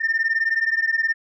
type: beating tone pair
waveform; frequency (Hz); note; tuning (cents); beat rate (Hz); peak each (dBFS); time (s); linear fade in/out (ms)
sine; 1797 / 1816; A6 / A#6; +36 / -46; 19; -20 / -20; 0-1.14; 20
effects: tanh soft clip ceiling -14 dBFS